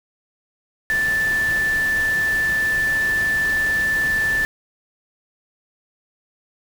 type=tone in noise; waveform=sine; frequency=1760 Hz; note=A6; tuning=in tune; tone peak=-17 dBFS; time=0.9-4.45 s; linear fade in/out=0 ms; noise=pink; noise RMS=-32 dBFS; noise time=0.9-4.45 s; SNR=+12 dB; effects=none